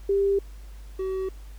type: tone pair in turn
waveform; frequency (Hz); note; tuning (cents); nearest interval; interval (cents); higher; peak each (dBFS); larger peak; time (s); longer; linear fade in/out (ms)
sine / triangle; 396.3 / 379.5; G4 / F#4; +19 / +44; minor second; 75; first; -19 / -24; first; 0.09-0.39 / 0.99-1.29; neither; 5
effects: added 50 Hz sine -39 dBFS peak until 1.58 s + pink hiss -56 dBFS RMS until 1.58 s